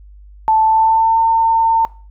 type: tone with pitch glide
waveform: sine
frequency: 879 to 904.8 Hz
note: A5 to A5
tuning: -2 to +48 cents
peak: -9 dBFS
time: 0.48-1.85 s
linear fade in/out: 0 ms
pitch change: +50 cents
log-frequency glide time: 0.63-1.19 s
effects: noise-tail reverb RT60 0.4 s tail -21 dB re dry + added 50 Hz sine -37 dBFS peak until 2.1 s